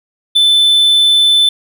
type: tone with ADSR envelope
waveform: triangle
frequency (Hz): 3520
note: A7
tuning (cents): 0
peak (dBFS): -3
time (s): 0.35-1.49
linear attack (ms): 16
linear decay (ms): 5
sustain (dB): -2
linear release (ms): 4
effects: none